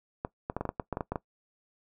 clicks, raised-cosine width 1 ms, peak -17 dBFS, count 12, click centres 0.249 / 0.499 / 0.566 / 0.61 / 0.653 / 0.691 / 0.798 / 0.927 / 0.971 / 1.008 / 1.12 / 1.158 s, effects noise-tail reverb RT60 0.1 s tail -19 dB re dry

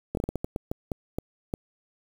slowing click train, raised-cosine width 2 ms, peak -15 dBFS, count 12, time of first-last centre 0.15-1.539 s, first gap 22 ms, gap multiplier 1.32, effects 7-bit

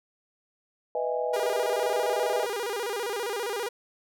sine chord, E major seventh, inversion second, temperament just, 494.4 / 618.1 / 659.3 / 824.1 Hz, B4 / D#5 / E5 / G#5, +2 / -12 / 0 / -14 cents, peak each -29 / -31 / -34 / -33 dBFS, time 0.95-2.45 s, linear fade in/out 2 ms
sawtooth tone with vibrato, 440 Hz, A4, in tune, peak -25 dBFS, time 1.33-3.69 s, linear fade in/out 10 ms, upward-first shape square, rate 15 Hz, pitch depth 150 cents each way
effects none

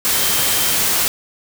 sine tone in noise, 3148 Hz, G7, 7 cents sharp, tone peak -28 dBFS, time 0.13-0.74 s, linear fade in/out 0 ms, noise white, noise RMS -17 dBFS, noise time 0.05-1.08 s, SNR -14 dB, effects none

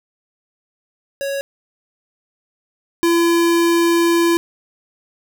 square tone pair in turn, 554.4 / 338.8 Hz, C#5 / E4, 0 / +48 cents, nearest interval major sixth, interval 852 cents, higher first, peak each -21 / -13 dBFS, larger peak second, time 1.21-1.41 / 3.03-4.37 s, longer second, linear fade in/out 0 ms, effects none

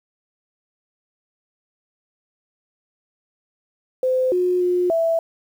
sine tone with pitch steps, 514 / 361.1 / 358 / 660 Hz, C5 / F#4 / F4 / E5, -31 / -42 / +43 / +2 cents, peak -16 dBFS, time 4.03-5.19 s, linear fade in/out 2 ms, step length 290 ms, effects 8-bit

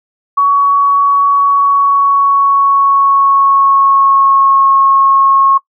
sine tone with pitch glide, 1124 to 1090.1 Hz, C#6 to C#6, +24 to -29 cents, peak -6 dBFS, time 0.37-5.58 s, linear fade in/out 10 ms, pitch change -53 cents, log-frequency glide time 1.35-4.69 s, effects noise-tail reverb RT60 0.1 s tail -18 dB re dry

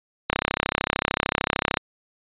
click train, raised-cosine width 0.3 ms, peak -3 dBFS, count 50, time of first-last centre 0.3-1.771 s, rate 33.3 Hz, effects resampled to 8000 Hz

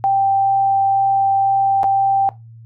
sine tone with dropouts, 784 Hz, G5, in tune, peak -12 dBFS, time 0.04-2.29 s, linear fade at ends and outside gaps 0 ms, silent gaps 1.832-1.841 s, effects noise-tail reverb RT60 0.2 s tail -17 dB re dry + added 114 Hz sine -37 dBFS peak until 2.65 s

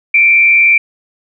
sine tone with frequency modulation, 2349 Hz, D7, in tune, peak -5 dBFS, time 0.14-0.78 s, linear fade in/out 5 ms, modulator 116 Hz, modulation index 0.51, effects none

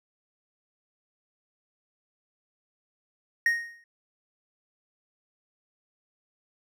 triangle tone with exponential decay, 1864 Hz, A#6, 1 cent flat, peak -16 dBFS, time 3.46-3.84 s, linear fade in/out 2 ms, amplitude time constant 81 ms, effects none

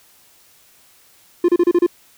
triangle tone bursts, 349.2 Hz, F4, in tune, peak -8 dBFS, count 6, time 1.44-1.865 s, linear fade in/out 5 ms, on 45 ms, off 31 ms, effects white hiss -52 dBFS RMS until 2.17 s

